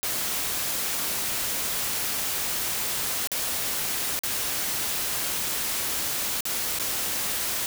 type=noise with dropouts; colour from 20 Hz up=white; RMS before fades=-28 dBFS; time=0.03-7.66 s; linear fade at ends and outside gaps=0 ms; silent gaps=3.273-3.317 / 4.191-4.235 / 6.407-6.454 / 6.787-6.797 s; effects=none